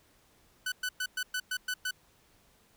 sawtooth tone bursts, 1497 Hz, F#6, 20 cents sharp, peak -27 dBFS, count 8, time 0.66-1.91 s, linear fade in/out 5 ms, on 60 ms, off 110 ms, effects pink hiss -65 dBFS RMS until 2.76 s

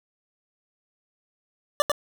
25% pulse tone with echo, 587.3 Hz, D5, in tune, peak -13 dBFS, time 1.8-1.82 s, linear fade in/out 0 ms, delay 97 ms, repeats 1, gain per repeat -3 dB, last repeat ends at 1.917 s, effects none

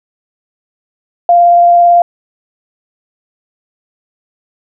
sine tone with vibrato, 695 Hz, F5, 9 cents flat, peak -3 dBFS, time 1.29-2.02 s, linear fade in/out 2 ms, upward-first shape triangle, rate 18 Hz, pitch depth 12 cents each way, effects none

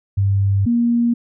sine tone pair in turn, 98.8 / 236.3 Hz, G2 / A#3, +14 / +24 cents, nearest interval octave + minor third, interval 1510 cents, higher second, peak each -13 dBFS, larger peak neither, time 0.17-0.66 / 0.66-1.14 s, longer first, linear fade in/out 10 ms, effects none

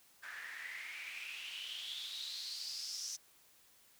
white noise with band-pass filter sweep, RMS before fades -45 dBFS, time 0.22-3.17 s, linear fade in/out 20 ms, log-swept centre 1600 to 5900 Hz, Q 7, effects white hiss -66 dBFS RMS until 3.99 s

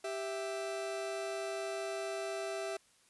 40% pulse tone pair together, 392 / 659.7 Hz, G4 / E5, 0 / +1 cents, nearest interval major sixth, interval 901 cents, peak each -39 / -38 dBFS, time 0.04-2.77 s, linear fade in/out 5 ms, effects white hiss -67 dBFS RMS until 3.09 s + resampled to 24000 Hz

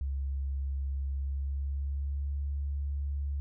sine tone with pitch glide, 68.4 to 70.65 Hz, C#2 to C#2, -23 to +34 cents, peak -30 dBFS, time 0.01-3.4 s, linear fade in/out 0 ms, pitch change +57 cents, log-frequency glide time 1.13-2.38 s, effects none

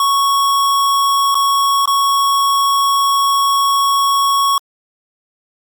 square tone with dropouts, 1108.7 Hz, C#6, in tune, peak -12 dBFS, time 0-4.58 s, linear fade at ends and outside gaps 2 ms, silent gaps 1.345-1.352 / 1.857-1.875 s, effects Opus 48 kbps

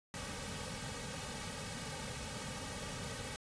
pink noise with comb filter, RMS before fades -43 dBFS, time 0.14-3.36 s, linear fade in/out 0 ms, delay 2.9 ms, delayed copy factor -0.95, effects resampled to 22050 Hz

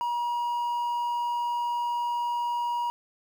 triangle tone with quantisation, 956 Hz, A#5, 43 cents sharp, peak -24 dBFS, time 0.01-2.9 s, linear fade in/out 0 ms, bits 9, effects none

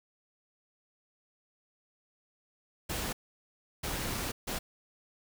pink noise bursts at uneven times, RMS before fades -35 dBFS, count 3, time 2.89-3.13 / 3.83-4.32 / 4.47-4.59 s, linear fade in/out 10 ms, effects none

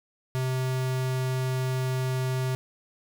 square tone, 129.5 Hz, C3, 17 cents flat, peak -26 dBFS, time 0.35-2.55 s, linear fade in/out 0 ms, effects none

